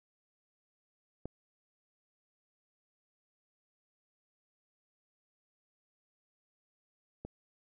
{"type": "clicks", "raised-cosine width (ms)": 2, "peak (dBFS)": [-26, -28], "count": 2, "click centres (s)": [1.256, 7.25], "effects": []}